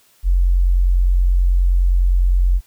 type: tone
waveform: sine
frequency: 44.8 Hz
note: F1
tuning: 45 cents sharp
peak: -11 dBFS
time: 0.23-2.61 s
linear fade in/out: 50 ms
effects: white hiss -55 dBFS RMS until 2.66 s